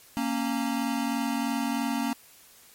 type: tone cluster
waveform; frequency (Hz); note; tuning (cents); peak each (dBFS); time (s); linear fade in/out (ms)
square; 232.3 / 275.4 / 919; A#3 / C#4 / A#5; -6 / -11 / -25; -30 / -30 / -36; 0.17-2.13; 0
effects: white hiss -54 dBFS RMS until 2.74 s + MP3 64 kbps